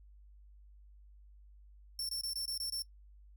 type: tone bursts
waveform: sawtooth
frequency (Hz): 5420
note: E8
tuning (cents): +47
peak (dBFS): -33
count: 7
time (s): 1.99-2.822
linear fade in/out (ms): 2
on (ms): 100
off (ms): 22
effects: noise-tail reverb RT60 0.1 s tail -21 dB re dry + added 50 Hz sine -55 dBFS peak until 3.36 s